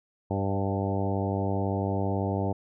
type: harmonic tone with a mistuned harmonic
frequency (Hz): 98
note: G2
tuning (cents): 0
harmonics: 1 / 2 / 3 / 4 / 5 / 6 / 7 / 8 / 9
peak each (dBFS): -29 / -32 / -34 / -35 / -36 / -37 / -37 / -38 / -39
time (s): 0.3-2.53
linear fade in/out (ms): 10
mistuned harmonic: 6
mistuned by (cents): +17
effects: none